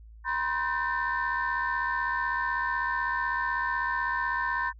sine tone cluster, 970 / 1046 / 1548 / 1794 Hz, B5 / C6 / G6 / A6, -31 / -1 / -22 / +33 cents, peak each -31 dBFS, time 0.24-4.73 s, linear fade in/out 50 ms, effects tanh soft clip ceiling -19 dBFS + added 55 Hz sine -46 dBFS peak until 4.79 s

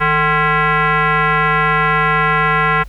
sine tone with frequency modulation, 159 Hz, D#3, 38 cents sharp, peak -11 dBFS, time 0-2.84 s, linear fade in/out 20 ms, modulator 605 Hz, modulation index 3.2, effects added 50 Hz sine -30 dBFS peak until 2.88 s + pink hiss -50 dBFS RMS until 2.88 s

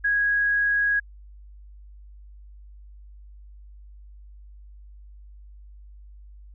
sine tone, 1654 Hz, G#6, 8 cents flat, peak -19 dBFS, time 0.04-1 s, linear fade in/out 10 ms, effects added 50 Hz sine -43 dBFS peak until 6.54 s

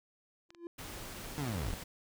triangle tone with exponential growth, 341.6 Hz, F4, 38 cents flat, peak -35 dBFS, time 0.49-0.67 s, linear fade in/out 1 ms, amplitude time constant 37 ms
clicks, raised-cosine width 0.2 ms, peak -35 dBFS, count 2, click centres 0.505 / 0.548 s
pink noise, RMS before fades -45 dBFS, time 0.78-1.84 s, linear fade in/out 10 ms
25% pulse linear sweep, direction down, 154.5 to 30.7 Hz, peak -31 dBFS, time 1.38-1.74 s, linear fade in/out 0 ms
effects none

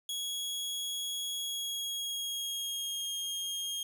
sawtooth tone with pitch glide, 3330 to 3239 Hz, G#7 to G#7, +4 to -44 cents, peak -31 dBFS, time 0.09-3.83 s, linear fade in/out 2 ms, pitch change -48 cents, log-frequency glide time 1.36-3.13 s, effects none

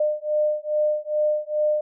sine beating tone pair, 603 / 605.4 Hz, D5 / D#5, +46 / -48 cents, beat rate 2.4 Hz, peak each -23 dBFS, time 0-1.81 s, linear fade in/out 5 ms, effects none

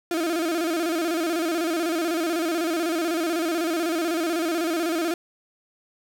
35% pulse tone with vibrato, 331.6 Hz, E4, 10 cents sharp, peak -21 dBFS, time 0.11-5.14 s, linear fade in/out 2 ms, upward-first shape square, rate 16 Hz, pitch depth 81 cents each way, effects none

